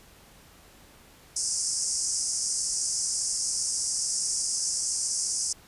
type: band-pass noise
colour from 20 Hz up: pink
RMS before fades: -29 dBFS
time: 1.36-5.53 s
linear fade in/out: 5 ms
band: 5000 to 9700 Hz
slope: 96 dB/octave
effects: pink hiss -54 dBFS RMS until 5.67 s + resampled to 32000 Hz